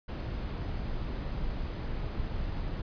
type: noise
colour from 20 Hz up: brown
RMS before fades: -34 dBFS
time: 0.08-2.82 s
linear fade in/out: 10 ms
effects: resampled to 11025 Hz